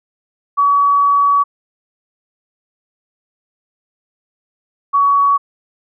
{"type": "tone pair in turn", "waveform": "sine", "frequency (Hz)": [1135, 1126.5], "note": ["C#6", "C#6"], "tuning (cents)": [41, 28], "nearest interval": "unison", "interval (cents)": 13, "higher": "first", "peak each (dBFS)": -9, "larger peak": "neither", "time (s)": [[0.57, 1.44], [4.93, 5.38]], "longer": "first", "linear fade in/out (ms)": 20, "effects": []}